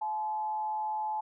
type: tone with frequency modulation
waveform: sine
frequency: 860 Hz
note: A5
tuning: 40 cents flat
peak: -30 dBFS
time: 0.01-1.21 s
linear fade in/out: 10 ms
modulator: 165 Hz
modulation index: 0.31
effects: none